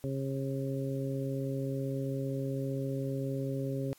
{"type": "harmonic tone", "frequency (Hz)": 135.5, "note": "C#3", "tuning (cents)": -39, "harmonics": [1, 2, 3, 4], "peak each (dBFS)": [-34, -37, -39, -40], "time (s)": [0.04, 3.93], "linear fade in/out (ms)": 0, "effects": ["white hiss -62 dBFS RMS until 3.98 s", "AAC 64 kbps"]}